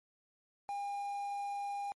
triangle tone with quantisation, 807 Hz, G#5, 50 cents flat, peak -34 dBFS, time 0.69-1.92 s, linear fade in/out 0 ms, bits 9, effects MP3 48 kbps

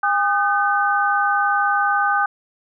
sine tone cluster, 811 / 1225 / 1527 Hz, G#5 / D#6 / G6, -41 / -27 / -46 cents, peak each -20 dBFS, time 0.03-2.26 s, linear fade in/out 5 ms, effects none

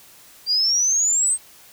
sine exponential sweep, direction up, 4699 to 8490 Hz, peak -16 dBFS, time 0.46-1.38 s, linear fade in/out 50 ms, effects white hiss -48 dBFS RMS until 1.72 s

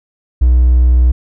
triangle tone with hard clipping, 61.74 Hz, B1, in tune, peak -6 dBFS, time 0.41-1.12 s, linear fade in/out 10 ms, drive 4 dB, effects none

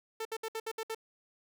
sawtooth tone bursts, 445.4 Hz, A4, 21 cents sharp, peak -31 dBFS, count 7, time 0.2-0.948 s, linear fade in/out 5 ms, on 52 ms, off 64 ms, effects none

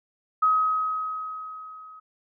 sine tone with level ramp, 1268 Hz, D#6, 32 cents sharp, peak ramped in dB -16 to -43 dBFS, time 0.42-2 s, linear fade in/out 10 ms, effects none

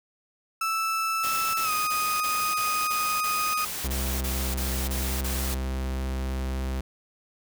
35% pulse tone with pitch glide, 1318.5 to 1244.5 Hz, E6 to D#6, 0 to 0 cents, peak -23 dBFS, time 0.61-3.65 s, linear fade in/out 5 ms, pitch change -100 cents, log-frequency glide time 1.63-1.71 s
white noise bursts, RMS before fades -33 dBFS, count 13, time 1.23-5.548 s, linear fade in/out 10 ms, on 310 ms, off 24 ms
45% pulse tone, 65.41 Hz, C2, in tune, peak -27 dBFS, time 3.84-6.81 s, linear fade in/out 5 ms
effects none

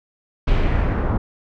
brown noise with low-pass filter sweep, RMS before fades -18 dBFS, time 0.47-1.18 s, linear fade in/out 10 ms, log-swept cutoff 3300 to 1100 Hz, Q 1.4, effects none

